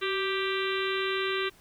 harmonic tone with a mistuned harmonic, 392.3 Hz, G4, 1 cent sharp, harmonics 1 / 3 / 4 / 5 / 6 / 7 / 8 / 9 / 10, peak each -30 / -35 / -36 / -37 / -38 / -38 / -39 / -40 / -40 dBFS, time 0.01-1.5 s, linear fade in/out 20 ms, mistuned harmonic 1, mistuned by -46 cents, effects pink hiss -58 dBFS RMS until 1.6 s

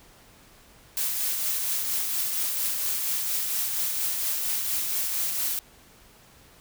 blue noise with tremolo, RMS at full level -26 dBFS, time 0.97-5.59 s, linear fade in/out 0 ms, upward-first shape triangle, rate 4.3 Hz, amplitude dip 35%, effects pink hiss -54 dBFS RMS until 6.6 s

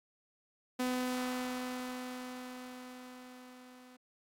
sawtooth tone with level ramp, 251.9 Hz, B3, 34 cents sharp, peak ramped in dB -27 to -51 dBFS, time 0.79-3.97 s, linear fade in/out 10 ms, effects AAC 48 kbps

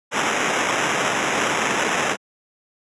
white noise with sample-and-hold, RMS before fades -21 dBFS, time 0.11-2.17 s, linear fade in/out 50 ms, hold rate 4410 Hz, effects high-pass 200 Hz 12 dB/octave + resampled to 22050 Hz

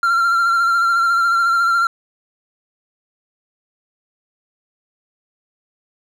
triangle tone with vibrato, 1372 Hz, F6, 31 cents flat, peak -11 dBFS, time 0.03-1.87 s, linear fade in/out 2 ms, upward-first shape sine, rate 14 Hz, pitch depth 34 cents each way, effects none

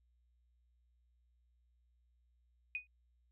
sine tone with exponential decay, 2486 Hz, D#7, 2 cents flat, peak -33 dBFS, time 2.75-2.87 s, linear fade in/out 1 ms, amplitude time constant 26 ms, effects added 60 Hz sine -70 dBFS peak until 3.31 s

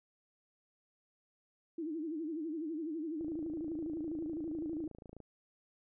sine tone with vibrato, 316.6 Hz, D#4, 30 cents sharp, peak -36 dBFS, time 1.78-4.88 s, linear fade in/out 5 ms, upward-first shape sine, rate 12 Hz, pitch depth 120 cents each way
click train, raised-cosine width 2 ms, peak -37 dBFS, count 56, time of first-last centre 3.21-5.203 s, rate 27.6 Hz
effects none

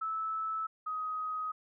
sine tone pair in turn, 1308 / 1258.4 Hz, E6 / D#6, -14 / +19 cents, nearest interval minor second, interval 67 cents, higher first, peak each -32 / -33 dBFS, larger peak first, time 0.01-0.67 / 0.86-1.52 s, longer neither, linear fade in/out 10 ms, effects none

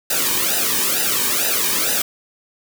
white noise with flanger, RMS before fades -19 dBFS, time 0.1-2.02 s, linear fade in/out 5 ms, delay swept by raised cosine 0.9 to 1.5 ms, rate 2.2 Hz, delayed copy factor -0.85, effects none

